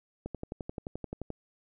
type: click train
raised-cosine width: 2 ms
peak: -23 dBFS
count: 13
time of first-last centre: 0.26-1.303 s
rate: 11.5 Hz
effects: none